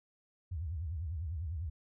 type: tone with vibrato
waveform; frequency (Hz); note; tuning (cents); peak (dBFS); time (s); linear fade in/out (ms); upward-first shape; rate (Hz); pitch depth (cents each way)
sine; 81.2; E2; -26; -35; 0.51-1.7; 10; sine; 10; 230
effects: none